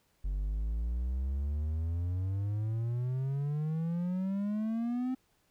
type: exponential sweep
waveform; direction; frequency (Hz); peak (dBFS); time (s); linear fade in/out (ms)
triangle; up; 46.58 to 260.6; -28; 0.24-5.15; 10
effects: pink hiss -72 dBFS RMS until 5.5 s